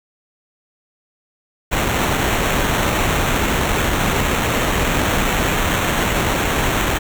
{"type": "noise with sample-and-hold", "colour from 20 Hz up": "pink", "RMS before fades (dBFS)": -18, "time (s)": [1.71, 6.99], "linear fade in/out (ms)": 20, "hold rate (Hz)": 4900, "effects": []}